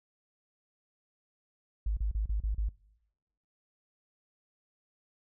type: tone bursts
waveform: sine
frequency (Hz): 52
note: G#1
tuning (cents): +3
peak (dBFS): -27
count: 6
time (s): 1.86-2.69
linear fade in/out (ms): 5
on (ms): 110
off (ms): 34
effects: noise-tail reverb RT60 1.0 s tail -25 dB re dry